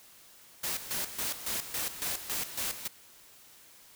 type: noise with tremolo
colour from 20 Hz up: white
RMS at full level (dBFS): -33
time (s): 0.63-2.88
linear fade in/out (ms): 10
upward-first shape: square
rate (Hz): 3.6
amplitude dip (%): 70
effects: white hiss -56 dBFS RMS until 3.95 s